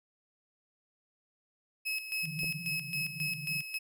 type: tone with tremolo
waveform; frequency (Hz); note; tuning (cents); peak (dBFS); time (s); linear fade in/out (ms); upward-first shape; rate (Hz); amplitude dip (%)
35% pulse; 2573; E7; -43; -30; 1.85-3.79; 20; square; 3.7; 65
type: band-pass noise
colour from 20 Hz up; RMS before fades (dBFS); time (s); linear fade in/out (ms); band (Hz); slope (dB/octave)
white; -43; 2.22-3.62; 20; 140 to 170; 96
type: clicks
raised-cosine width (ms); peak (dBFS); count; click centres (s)
2; -32; 2; 2.433 / 2.444
effects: none